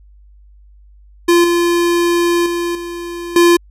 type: tone with level steps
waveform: square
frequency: 345 Hz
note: F4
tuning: 21 cents flat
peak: -8 / -12 / -17 / -24 / -7 dBFS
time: 1.28-3.57 s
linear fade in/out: 10 ms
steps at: 1.44 / 2.46 / 2.75 / 3.36 s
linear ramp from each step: 2 ms
effects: added 50 Hz sine -41 dBFS peak until 3.7 s + resampled to 32000 Hz